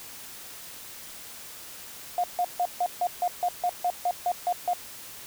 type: tone bursts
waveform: triangle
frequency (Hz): 712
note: F5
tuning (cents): +33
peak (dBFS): -18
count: 13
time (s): 2.18-4.734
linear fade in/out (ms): 2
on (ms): 58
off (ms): 150
effects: tanh soft clip ceiling -20 dBFS + white hiss -43 dBFS RMS until 5.26 s